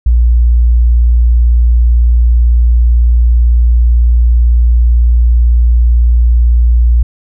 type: tone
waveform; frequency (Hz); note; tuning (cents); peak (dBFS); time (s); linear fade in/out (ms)
sine; 59; A#1; +22; -4; 0.06-7.03; 5
effects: none